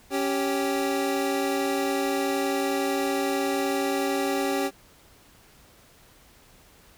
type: tone pair together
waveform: 25% pulse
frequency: 277.2 / 390.4 Hz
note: C#4 / G4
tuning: 0 / -7 cents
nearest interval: tritone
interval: 593 cents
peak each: -23 dBFS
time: 0.1-4.71 s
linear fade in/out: 50 ms
effects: pink hiss -55 dBFS RMS until 6.97 s